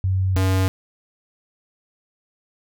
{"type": "tone pair in turn", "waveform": ["sine", "square"], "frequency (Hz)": [94.4, 94.4], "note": ["F#2", "F#2"], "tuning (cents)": [35, 35], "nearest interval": "unison", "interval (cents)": 0, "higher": "neither", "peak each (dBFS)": -17, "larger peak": "neither", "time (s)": [[0.04, 0.36], [0.36, 0.68]], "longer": "neither", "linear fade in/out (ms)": 0, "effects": []}